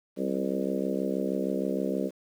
harmonic tone with a mistuned harmonic, 66.4 Hz, C2, 26 cents sharp, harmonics 3 / 4 / 5 / 6 / 7 / 8 / 9, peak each -32 / -33 / -34 / -35 / -35 / -36 / -37 dBFS, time 0.16-2.11 s, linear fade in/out 50 ms, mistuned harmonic 3, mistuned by -53 cents, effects 9-bit

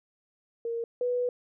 sine tone pair in turn, 464.4 / 492 Hz, A#4 / B4, -7 / -7 cents, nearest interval minor second, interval 100 cents, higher second, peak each -29 / -25 dBFS, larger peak second, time 0.65-0.84 / 1.01-1.29 s, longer second, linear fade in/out 2 ms, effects none

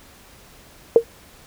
sine tone with exponential decay, 462.7 Hz, A#4, 13 cents flat, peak -3 dBFS, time 0.96-1.04 s, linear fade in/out 1 ms, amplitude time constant 17 ms, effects pink hiss -48 dBFS RMS until 1.46 s

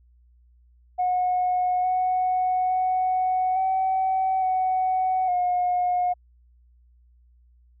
sine tone with pitch steps, 728 / 738 / 742 / 759 / 747 / 719 Hz, F#5 / F#5 / F#5 / F#5 / F#5 / F#5, -28 / -5 / +5 / +44 / +16 / -50 cents, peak -19 dBFS, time 0.98-6.14 s, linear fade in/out 20 ms, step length 860 ms, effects tanh soft clip ceiling -16 dBFS + added 60 Hz sine -54 dBFS peak until 7.8 s

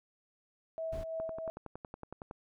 sine tone with tremolo, 649 Hz, E5, 27 cents flat, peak -34 dBFS, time 0.78-1.5 s, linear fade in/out 0 ms, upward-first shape sine, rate 3 Hz, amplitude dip 45%
brown noise, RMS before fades -41 dBFS, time 0.92-1.04 s, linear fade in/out 10 ms
click train, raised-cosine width 1 ms, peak -29 dBFS, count 13, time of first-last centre 1.2-2.311 s, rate 10.8 Hz
effects none

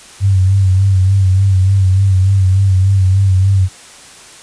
sine tone with vibrato, 95.7 Hz, G2, 41 cents flat, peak -7 dBFS, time 0.2-3.69 s, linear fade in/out 50 ms, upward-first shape sine, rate 3.4 Hz, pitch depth 51 cents each way, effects white hiss -37 dBFS RMS until 4.42 s + resampled to 22050 Hz

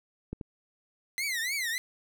clicks, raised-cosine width 3 ms, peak -22 / -25 dBFS, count 2, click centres 0.33 / 0.412 s
sawtooth tone with vibrato, 2027 Hz, B6, 45 cents sharp, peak -26 dBFS, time 1.18-1.78 s, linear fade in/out 0 ms, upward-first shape triangle, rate 3.4 Hz, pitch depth 240 cents each way
effects none

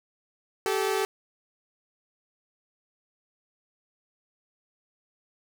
sawtooth tone pair together, 386.8 / 434.2 Hz, G4 / A4, -23 / -23 cents, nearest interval major second, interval 200 cents, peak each -23 / -24 dBFS, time 0.66-1.05 s, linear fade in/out 0 ms, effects none

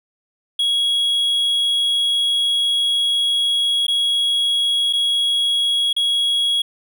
triangle tone with dropouts, 3322 Hz, G#7, in tune, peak -14 dBFS, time 0.59-6.62 s, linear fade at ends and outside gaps 5 ms, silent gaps 3.868-3.881 / 4.928-4.933 / 5.93-5.964 s, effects none

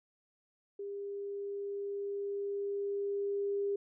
sine tone with level ramp, 401.7 Hz, G4, 42 cents sharp, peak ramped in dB -38 to -30 dBFS, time 0.79-3.76 s, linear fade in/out 5 ms, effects none

